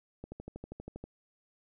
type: click train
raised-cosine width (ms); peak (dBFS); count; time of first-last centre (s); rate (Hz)
2; -29; 11; 0.24-1.04; 12.5
effects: none